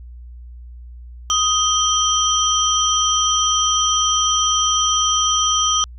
sine tone cluster, 1252 / 3156 / 5870 Hz, D#6 / G7 / F#8, +10 / +11 / -15 cents, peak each -19 dBFS, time 1.3-5.84 s, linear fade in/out 0 ms, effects added 60 Hz sine -34 dBFS peak until 5.98 s

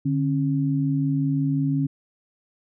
sine tone pair together, 146.83 / 272.4 Hz, D3 / C#4, 0 / -30 cents, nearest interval major seventh, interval 1070 cents, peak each -22 / -23 dBFS, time 0.05-1.87 s, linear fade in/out 10 ms, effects none

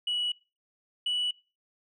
sine tone pair in turn, 2934 / 2950 Hz, F#7 / F#7, -15 / -6 cents, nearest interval unison, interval 9 cents, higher second, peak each -25 / -24 dBFS, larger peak second, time 0.07-0.32 / 1.06-1.31 s, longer neither, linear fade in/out 5 ms, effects noise-tail reverb RT60 0.3 s tail -22 dB re dry + tanh soft clip ceiling -24 dBFS

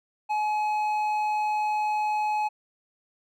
sine tone with hard clipping, 848 Hz, G#5, 36 cents sharp, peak -25 dBFS, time 0.29-2.49 s, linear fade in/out 20 ms, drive 6 dB, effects none

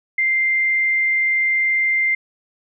sine tone, 2093 Hz, C7, in tune, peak -15 dBFS, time 0.18-2.15 s, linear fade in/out 5 ms, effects none

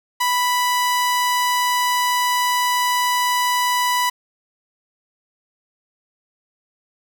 sawtooth tone, 987.8 Hz, B5, in tune, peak -13 dBFS, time 0.2-4.1 s, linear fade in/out 10 ms, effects none

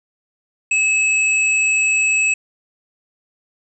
sine tone pair together, 2589 / 7758 Hz, E7 / B8, -32 / -32 cents, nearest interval octave + perfect fifth, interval 1900 cents, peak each -14 / -22 dBFS, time 0.71-2.34 s, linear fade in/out 5 ms, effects none

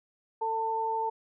sine tone pair together, 447 / 894 Hz, A4 / A5, +27 / +27 cents, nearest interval octave, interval 1200 cents, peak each -34 / -28 dBFS, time 0.41-1.1 s, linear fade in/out 10 ms, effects none

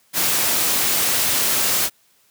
white noise, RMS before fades -19 dBFS, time 0.13-1.9 s, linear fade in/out 50 ms, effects white hiss -59 dBFS RMS until 2.3 s + high-pass 80 Hz 12 dB/octave

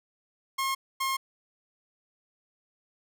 sawtooth tone pair in turn, 1075 / 1070.4 Hz, C6 / C6, +47 / +39 cents, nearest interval unison, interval 8 cents, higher first, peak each -23 dBFS, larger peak neither, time 0.58-0.75 / 1-1.17 s, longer neither, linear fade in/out 10 ms, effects none

